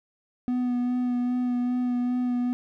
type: tone with vibrato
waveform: triangle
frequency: 246.9 Hz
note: B3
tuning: in tune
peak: -21 dBFS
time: 0.48-2.53 s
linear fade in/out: 0 ms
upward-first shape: sine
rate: 2.5 Hz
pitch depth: 17 cents each way
effects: none